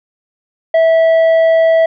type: tone with tanh clipping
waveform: triangle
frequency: 653 Hz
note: E5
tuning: 17 cents flat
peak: -8 dBFS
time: 0.74-1.86 s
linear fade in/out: 5 ms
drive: 10 dB
effects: none